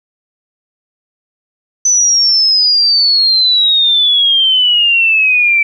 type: exponential sweep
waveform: sine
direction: down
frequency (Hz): 6060 to 2317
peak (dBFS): -7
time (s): 1.85-5.63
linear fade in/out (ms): 5
effects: 8-bit